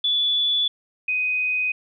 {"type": "tone pair in turn", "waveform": "sine", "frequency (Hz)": [3448, 2502], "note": ["A7", "D#7"], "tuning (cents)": [-36, 9], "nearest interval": "tritone", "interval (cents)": 555, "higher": "first", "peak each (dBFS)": [-18, -20], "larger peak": "first", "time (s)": [[0.04, 0.68], [1.08, 1.72]], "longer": "neither", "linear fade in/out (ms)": 5, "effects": []}